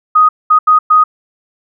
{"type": "tone bursts at uneven times", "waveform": "sine", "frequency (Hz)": 1248, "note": "D#6", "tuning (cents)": 5, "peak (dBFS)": -4, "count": 4, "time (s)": [[0.15, 0.29], [0.5, 0.59], [0.67, 0.79], [0.9, 1.04]], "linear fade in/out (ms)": 10, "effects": []}